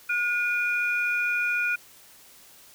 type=tone pair together; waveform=sine; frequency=1441.4 / 2436 Hz; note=F#6 / D#7; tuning=-46 / -37 cents; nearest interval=major sixth; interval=909 cents; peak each=-25 dBFS; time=0.09-1.76 s; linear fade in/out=10 ms; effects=tanh soft clip ceiling -15 dBFS + white hiss -52 dBFS RMS until 2.74 s